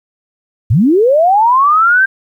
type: linear sweep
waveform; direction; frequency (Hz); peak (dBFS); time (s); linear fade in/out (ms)
sine; up; 87 to 1590; -6; 0.7-2.06; 10
effects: 8-bit